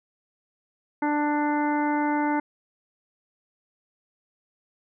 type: harmonic tone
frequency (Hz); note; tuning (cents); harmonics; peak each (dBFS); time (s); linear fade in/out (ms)
295.5; D4; +11; 1 / 2 / 3 / 4 / 5 / 6 / 7; -24 / -34 / -26 / -40 / -34 / -41 / -37; 1.02-2.4; 5
effects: none